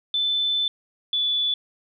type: tone pair in turn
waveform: sine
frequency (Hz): 3520 / 3460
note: A7 / A7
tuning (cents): 0 / -30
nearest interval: unison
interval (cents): 30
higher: first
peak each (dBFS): -20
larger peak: neither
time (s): 0.14-0.68 / 1.13-1.54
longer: first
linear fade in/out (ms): 2
effects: none